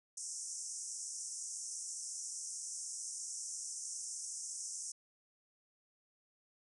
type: band-pass noise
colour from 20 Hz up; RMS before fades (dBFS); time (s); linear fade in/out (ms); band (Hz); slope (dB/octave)
pink; -44; 0.17-4.92; 5; 5500 to 9500; 96
effects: none